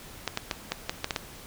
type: clicks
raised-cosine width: 0.2 ms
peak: -10 dBFS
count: 8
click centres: 0.277 / 0.374 / 0.512 / 0.72 / 0.895 / 1.044 / 1.108 / 1.162 s
effects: pink hiss -46 dBFS RMS until 1.46 s